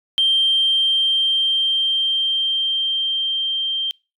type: tone with level ramp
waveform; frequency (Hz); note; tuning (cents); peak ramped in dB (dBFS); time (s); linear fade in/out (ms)
sine; 3160; G7; +13; -12 to -19; 0.18-3.91; 0
effects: noise-tail reverb RT60 0.3 s tail -25 dB re dry + tanh soft clip ceiling -8 dBFS